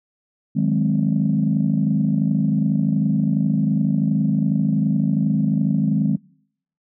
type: chord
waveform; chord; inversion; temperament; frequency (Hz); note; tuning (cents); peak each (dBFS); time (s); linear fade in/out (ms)
sine; Ab dominant seventh; second; equal; 155.56 / 185 / 207.7 / 261.6; Eb3 / Gb3 / Ab3 / C4; 0 / 0 / 0 / 0; -20 / -24 / -19 / -23; 0.55-6.17; 20
effects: noise-tail reverb RT60 0.7 s tail -26 dB re dry + tanh soft clip ceiling -8 dBFS